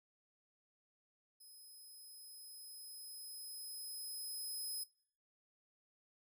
15% pulse tone with level ramp, 5090 Hz, D#8, 39 cents sharp, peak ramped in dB -52 to -35 dBFS, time 1.4-4.84 s, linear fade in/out 10 ms, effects noise-tail reverb RT60 0.6 s tail -22 dB re dry

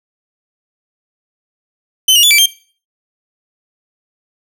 sawtooth tone with pitch steps, 3052 / 2863 / 3457 / 2321 / 3180 Hz, G7 / F7 / A7 / D7 / G7, -47 / +42 / -31 / -21 / +24 cents, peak -3 dBFS, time 2.08-2.46 s, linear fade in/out 5 ms, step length 76 ms, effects noise-tail reverb RT60 0.4 s tail -18 dB re dry

